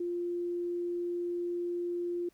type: tone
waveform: sine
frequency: 349.2 Hz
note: F4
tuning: in tune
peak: -31 dBFS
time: 0-2.29 s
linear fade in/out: 5 ms
effects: pink hiss -69 dBFS RMS until 2.33 s